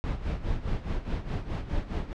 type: noise with tremolo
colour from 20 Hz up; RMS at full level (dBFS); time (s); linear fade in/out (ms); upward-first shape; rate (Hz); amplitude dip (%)
brown; -28; 0.04-2.13; 0; sine; 4.8; 75
effects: low-pass 4000 Hz 12 dB/octave